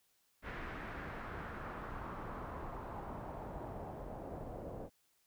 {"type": "noise with low-pass filter sweep", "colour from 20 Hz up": "pink", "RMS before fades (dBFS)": -45, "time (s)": [0.42, 4.9], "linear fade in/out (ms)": 50, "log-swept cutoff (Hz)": [1900, 580], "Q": 1.9, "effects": ["white hiss -75 dBFS RMS until 5.26 s"]}